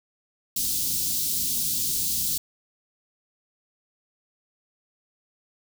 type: band-stop noise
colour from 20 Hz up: white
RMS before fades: -26 dBFS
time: 0.56-2.38 s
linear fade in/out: 5 ms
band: 280 to 3900 Hz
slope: 24 dB/octave
effects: none